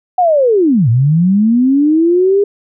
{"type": "linear two-way sweep", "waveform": "sine", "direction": "down then up", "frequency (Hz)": [748, 110, 410.5], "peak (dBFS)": -7, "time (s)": [0.18, 2.44], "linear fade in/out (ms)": 5, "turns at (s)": 0.89, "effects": []}